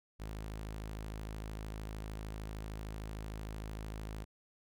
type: tone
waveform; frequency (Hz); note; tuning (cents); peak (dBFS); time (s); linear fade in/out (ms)
sawtooth; 53.2; G#1; +42; -37; 0.19-4.25; 20
effects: none